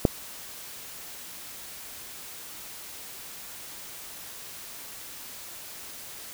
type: click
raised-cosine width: 2 ms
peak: -4 dBFS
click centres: 0.052 s
effects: white hiss -42 dBFS RMS until 6.33 s